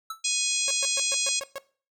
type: tone with exponential decay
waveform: square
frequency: 1315 Hz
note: E6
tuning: 5 cents flat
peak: -29 dBFS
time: 0.1-0.22 s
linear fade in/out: 5 ms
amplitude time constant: 24 ms
type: harmonic tone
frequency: 830.6 Hz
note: G#5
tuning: in tune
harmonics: 3 / 4 / 5 / 6 / 7 / 8 / 9 / 10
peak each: -32 / -32 / -32 / -32 / -32 / -32 / -32 / -32 dBFS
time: 0.24-1.4 s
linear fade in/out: 10 ms
type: tone bursts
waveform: sawtooth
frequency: 549 Hz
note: C#5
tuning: 17 cents flat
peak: -28 dBFS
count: 7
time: 0.68-1.582 s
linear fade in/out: 0 ms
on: 26 ms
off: 120 ms
effects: noise-tail reverb RT60 0.4 s tail -19 dB re dry